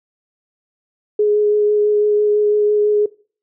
sine tone with vibrato, 418.5 Hz, G#4, 13 cents sharp, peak -11 dBFS, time 1.19-3.06 s, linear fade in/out 5 ms, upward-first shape sine, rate 6 Hz, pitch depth 10 cents each way, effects noise-tail reverb RT60 0.4 s tail -20 dB re dry

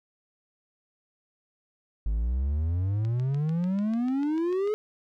triangle exponential sweep, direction up, 50.2 to 432.5 Hz, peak -22 dBFS, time 2.06-4.74 s, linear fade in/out 0 ms
click train, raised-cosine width 0.2 ms, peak -30 dBFS, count 12, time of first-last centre 3.05-4.675 s, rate 6.77 Hz
effects none

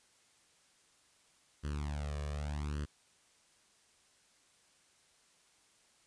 sawtooth tone with flanger, 73.42 Hz, D2, in tune, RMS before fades -38 dBFS, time 1.63-2.86 s, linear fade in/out 20 ms, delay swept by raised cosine 0.65 to 1.75 ms, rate 0.84 Hz, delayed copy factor +1, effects white hiss -68 dBFS RMS until 6.06 s + resampled to 22050 Hz

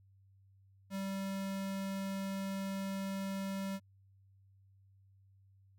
square tone, 194.4 Hz, G3, 14 cents flat, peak -37 dBFS, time 0.9-3.8 s, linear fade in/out 50 ms, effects added 97 Hz sine -62 dBFS peak until 5.78 s

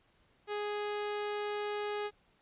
sawtooth tone, 415.3 Hz, G#4, in tune, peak -30 dBFS, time 0.47-2.11 s, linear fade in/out 50 ms, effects pink hiss -69 dBFS RMS until 2.41 s + resampled to 8000 Hz

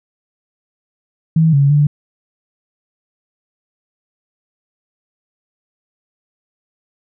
sine tone with pitch steps, 161 / 140.3 / 146.7 Hz, E3 / C#3 / D3, -41 / +21 / -2 cents, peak -8 dBFS, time 1.36-1.87 s, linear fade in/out 5 ms, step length 170 ms, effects none

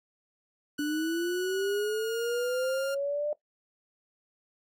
sawtooth tone with pitch glide, 1480 to 1401.8 Hz, F#6 to F6, 0 to +6 cents, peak -32 dBFS, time 0.78-2.95 s, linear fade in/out 10 ms, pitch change -94 cents, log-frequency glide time 1.29-2.56 s
sine linear sweep, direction up, 290 to 600 Hz, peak -27 dBFS, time 0.79-3.33 s, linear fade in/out 2 ms
effects noise-tail reverb RT60 0.1 s tail -17 dB re dry

